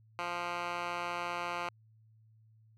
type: tone with band-pass filter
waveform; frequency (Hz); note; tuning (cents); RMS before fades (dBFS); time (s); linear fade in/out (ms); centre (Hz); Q
10% pulse; 174.5; F3; -1; -37; 0.19-1.69; 0; 1600; 1.4
effects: added 110 Hz sine -60 dBFS peak until 2.77 s